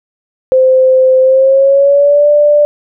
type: tone with pitch glide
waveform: sine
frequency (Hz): 519 to 589.3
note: C5 to D5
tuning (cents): -14 to +6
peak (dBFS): -4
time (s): 0.52-2.65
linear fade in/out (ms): 0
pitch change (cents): +220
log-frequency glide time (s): 1.21-2.29
effects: none